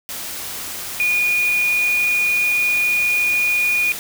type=tone in noise; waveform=sine; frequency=2447 Hz; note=D#7; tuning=29 cents flat; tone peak=-15 dBFS; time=1-3.92 s; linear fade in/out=0 ms; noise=white; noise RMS=-29 dBFS; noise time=0.09-3.99 s; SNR=+11 dB; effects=none